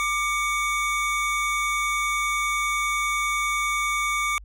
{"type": "tone pair together", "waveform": "square", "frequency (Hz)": [1190, 2245], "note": ["D6", "C#7"], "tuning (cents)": [22, 21], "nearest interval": "major seventh", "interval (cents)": 1099, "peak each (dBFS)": -26, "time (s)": [0, 4.38], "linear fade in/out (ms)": 0, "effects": ["added 50 Hz sine -41 dBFS peak until 4.44 s", "low-pass 12000 Hz 12 dB/octave"]}